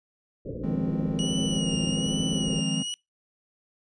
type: low-pass noise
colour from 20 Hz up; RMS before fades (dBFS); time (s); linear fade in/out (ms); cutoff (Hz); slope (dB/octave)
white; -35; 0.45-2.61; 10; 550; 96
type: chord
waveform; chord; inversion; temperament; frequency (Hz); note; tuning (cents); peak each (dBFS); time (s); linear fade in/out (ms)
triangle; F minor seventh; third; equal; 155.56 / 174.61 / 207.7 / 261.6; Eb3 / F3 / Ab3 / C4; 0 / 0 / 0 / 0; -29; 0.63-2.83; 10
type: tone with vibrato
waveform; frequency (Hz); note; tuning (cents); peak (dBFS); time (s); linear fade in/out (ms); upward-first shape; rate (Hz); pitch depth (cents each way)
sawtooth; 2900; F#7; -35; -27; 1.19-2.94; 0; sine; 1.2; 44
effects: noise-tail reverb RT60 0.2 s tail -24 dB re dry + resampled to 22050 Hz